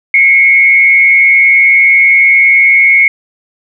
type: tone with frequency modulation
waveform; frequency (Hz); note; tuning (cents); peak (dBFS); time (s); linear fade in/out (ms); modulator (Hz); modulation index
sine; 2185; C#7; -26; -3; 0.14-3.08; 2; 119; 0.56
effects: none